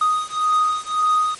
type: beating tone pair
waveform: triangle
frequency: 1244.5 / 1246.3 Hz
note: D#6 / D#6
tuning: 0 / +2 cents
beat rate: 1.8 Hz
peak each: -18 dBFS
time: 0.01-1.35 s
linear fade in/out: 5 ms
effects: white hiss -38 dBFS RMS until 1.39 s + MP3 48 kbps